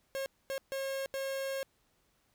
45% pulse tone bursts at uneven times, 541 Hz, C#5, 42 cents flat, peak -34 dBFS, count 4, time 0.15-0.26 / 0.5-0.58 / 0.72-1.06 / 1.14-1.63 s, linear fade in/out 0 ms, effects pink hiss -73 dBFS RMS until 2.34 s

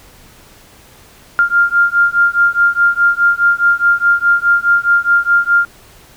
sine beating tone pair, 1396.9 / 1401.7 Hz, F6 / F6, 0 / +6 cents, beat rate 4.8 Hz, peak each -12 dBFS, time 1.39-5.65 s, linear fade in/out 0 ms, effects pink hiss -43 dBFS RMS until 6.16 s

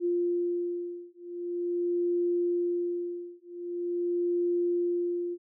sine beating tone pair, 349.2 / 349.64 Hz, F4 / F4, 0 / +2 cents, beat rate 0.44 Hz, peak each -30 dBFS, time 0-5.38 s, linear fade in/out 50 ms, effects none

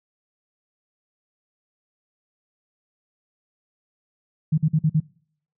sine tone bursts, 155.56 Hz, D#3, in tune, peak -15 dBFS, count 5, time 4.52-5.003 s, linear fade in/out 10 ms, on 59 ms, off 47 ms, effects noise-tail reverb RT60 0.6 s tail -24 dB re dry

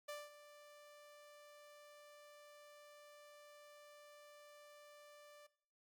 sawtooth tone with ADSR envelope, 589 Hz, D5, 5 cents sharp, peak -40 dBFS, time 0.08-5.47 s, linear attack 11 ms, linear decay 200 ms, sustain -15 dB, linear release 9 ms, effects noise-tail reverb RT60 0.6 s tail -18 dB re dry + MP3 96 kbps

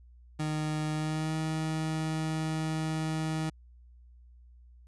30% pulse tone with pitch glide, 153.7 to 157.84 Hz, D#3 to D#3, -21 to +25 cents, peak -27 dBFS, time 0.39-3.5 s, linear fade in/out 10 ms, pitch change +46 cents, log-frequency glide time 0.93-1.35 s, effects added 60 Hz sine -52 dBFS peak until 4.87 s + resampled to 24000 Hz

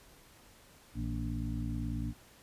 harmonic tone with a mistuned harmonic, 58.2 Hz, A#1, 2 cents flat, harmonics 1 / 2 / 3 / 4 / 5, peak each -37 / -38 / -44 / -40 / -42 dBFS, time 0.94-2.14 s, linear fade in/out 50 ms, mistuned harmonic 3, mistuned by -85 cents, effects pink hiss -59 dBFS RMS until 2.42 s + resampled to 32000 Hz

